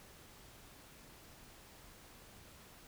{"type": "silence", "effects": ["pink hiss -58 dBFS RMS until 2.87 s"]}